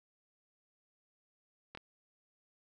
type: clicks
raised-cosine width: 0.3 ms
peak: -29 dBFS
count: 2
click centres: 1.75 / 1.774 s
effects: none